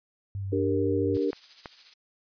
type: tone with vibrato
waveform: sine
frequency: 98 Hz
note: G2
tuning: in tune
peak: -30 dBFS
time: 0.35-1.17 s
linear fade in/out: 0 ms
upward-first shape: triangle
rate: 6.6 Hz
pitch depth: 25 cents each way
type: chord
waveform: sine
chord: G minor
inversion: second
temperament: equal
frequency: 293.7 / 392 / 466.2 Hz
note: D4 / G4 / Bb4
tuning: 0 / 0 / 0 cents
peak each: -28 dBFS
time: 0.52-1.31 s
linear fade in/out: 10 ms
type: noise with tremolo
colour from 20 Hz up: violet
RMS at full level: -35 dBFS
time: 1.14-1.94 s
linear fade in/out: 10 ms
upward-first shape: sine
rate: 14 Hz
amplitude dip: 50%
type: clicks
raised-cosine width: 0.5 ms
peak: -22 dBFS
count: 2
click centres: 1.331 / 1.658 s
effects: resampled to 11025 Hz